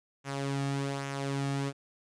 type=tone with flanger; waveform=sawtooth; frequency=138.59 Hz; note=C#3; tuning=in tune; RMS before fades=-33 dBFS; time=0.24-1.73 s; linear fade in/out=50 ms; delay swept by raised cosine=0.22 to 2.02 ms; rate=1.2 Hz; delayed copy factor=-0.5; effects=resampled to 22050 Hz + 11-bit